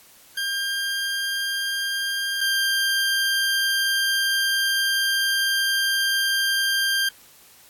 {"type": "tone pair in turn", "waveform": "20% pulse", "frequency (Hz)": [1599, 1588.9], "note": ["G6", "G6"], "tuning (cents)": [34, 23], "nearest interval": "unison", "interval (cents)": 11, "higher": "first", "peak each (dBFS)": [-19, -15], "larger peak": "second", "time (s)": [[0.37, 2.41], [2.41, 7.09]], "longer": "second", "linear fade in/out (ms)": 5, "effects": ["white hiss -51 dBFS RMS until 7.69 s", "AAC 64 kbps"]}